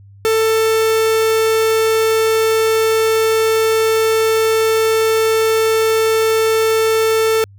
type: tone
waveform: 45% pulse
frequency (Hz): 443.8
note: A4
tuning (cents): +15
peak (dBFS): -12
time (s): 0.25-7.44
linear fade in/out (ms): 0
effects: added 99 Hz sine -39 dBFS peak until 7.58 s